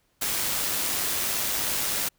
white noise with amplitude modulation, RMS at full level -26 dBFS, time 0.21-2.09 s, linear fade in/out 10 ms, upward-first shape sine, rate 103 Hz, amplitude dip 25%, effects pink hiss -69 dBFS RMS until 2.18 s

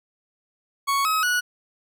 40% pulse tone with pitch steps, 1111 / 1276.2 / 1466 Hz, C#6 / D#6 / F#6, +4 / +44 / -16 cents, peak -19 dBFS, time 0.87-1.41 s, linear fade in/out 20 ms, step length 180 ms, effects none

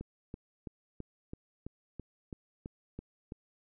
click train, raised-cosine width 3 ms, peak -28 dBFS, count 11, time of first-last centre 0.01-3.321 s, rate 3.02 Hz, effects none

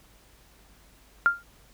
sine tone with exponential decay, 1396.9 Hz, F6, in tune, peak -13 dBFS, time 1.26-1.43 s, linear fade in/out 0 ms, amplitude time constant 35 ms, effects added 50 Hz sine -58 dBFS peak until 1.73 s + pink hiss -58 dBFS RMS until 1.73 s

